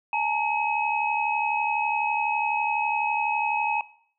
sine tone cluster, 845 / 917 / 2553 Hz, G#5 / A#5 / D#7, +30 / -29 / +44 cents, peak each -27 dBFS, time 0.13-3.81 s, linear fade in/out 2 ms, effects noise-tail reverb RT60 0.6 s tail -19 dB re dry

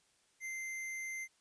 square tone, 2082 Hz, C7, 9 cents flat, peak -40 dBFS, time 0.4-1.28 s, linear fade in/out 50 ms, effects white hiss -72 dBFS RMS until 1.4 s + resampled to 22050 Hz

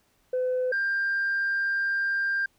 sine tone pair in turn, 507 / 1592.1 Hz, B4 / G6, +45 / +26 cents, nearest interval octave + minor sixth, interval 1981 cents, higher second, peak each -22 dBFS, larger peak neither, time 0.33-0.72 / 0.72-2.46 s, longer second, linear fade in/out 5 ms, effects tanh soft clip ceiling -21 dBFS + pink hiss -67 dBFS RMS until 2.58 s

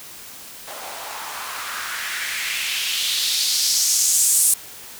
blue noise with band-pass filter sweep, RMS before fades -22 dBFS, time 0.67-4.54 s, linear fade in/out 5 ms, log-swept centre 610 to 9300 Hz, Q 2.4, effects white hiss -39 dBFS RMS until 4.99 s

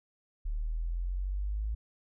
sine exponential sweep, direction up, 36.72 to 54.8 Hz, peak -30 dBFS, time 0.45-1.75 s, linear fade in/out 10 ms, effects none

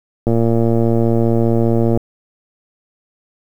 click train, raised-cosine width 2 ms, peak -3 dBFS, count 197, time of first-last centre 0.27-1.974 s, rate 115 Hz, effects 7-bit

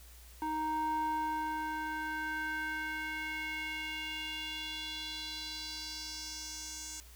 square tone with band-pass filter sweep, 311.1 Hz, D#4, in tune, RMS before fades -38 dBFS, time 0.42-7 s, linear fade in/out 0 ms, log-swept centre 780 to 6900 Hz, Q 3.2, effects added 60 Hz sine -53 dBFS peak until 7.15 s + white hiss -58 dBFS RMS until 7.15 s

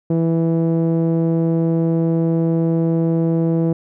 sawtooth tone with low-pass filter, 164.81 Hz, E3, in tune, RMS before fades -17 dBFS, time 0.1-3.73 s, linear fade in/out 5 ms, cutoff 450 Hz, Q 1.6, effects none

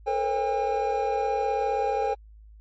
triangle tone cluster, 441.3 / 480.5 / 536 / 806 Hz, A4 / B4 / C5 / G5, +5 / -48 / +42 / +48 cents, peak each -27 / -31 / -28 / -24 dBFS, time 0.06-2.15 s, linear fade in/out 20 ms, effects added 53 Hz sine -46 dBFS peak until 2.6 s + MP3 32 kbps

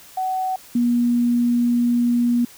sine tone pair in turn, 751 / 240 Hz, F#5 / B3, +26 / -49 cents, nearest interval octave + minor sixth, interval 1975 cents, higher first, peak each -20 / -15 dBFS, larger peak second, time 0.17-0.56 / 0.75-2.45 s, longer second, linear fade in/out 5 ms, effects white hiss -45 dBFS RMS until 2.57 s

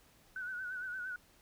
sine tone with vibrato, 1490 Hz, F#6, 12 cents sharp, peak -38 dBFS, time 0.36-1.16 s, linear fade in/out 2 ms, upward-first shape sine, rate 8.7 Hz, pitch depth 60 cents each way, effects pink hiss -65 dBFS RMS until 1.41 s

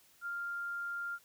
sine tone, 1396.9 Hz, F6, in tune, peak -36 dBFS, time 0.21-1.19 s, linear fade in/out 50 ms, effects white hiss -65 dBFS RMS until 1.24 s

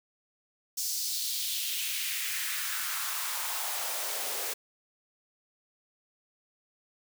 white noise with high-pass filter sweep, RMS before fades -33 dBFS, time 0.77-4.54 s, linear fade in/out 10 ms, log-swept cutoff 5700 to 430 Hz, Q 2.2, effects none

